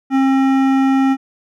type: tone with hard clipping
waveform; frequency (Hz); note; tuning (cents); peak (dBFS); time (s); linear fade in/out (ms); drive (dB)
sine; 268.2; C4; +43; -13; 0.1-1.17; 50; 14
effects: none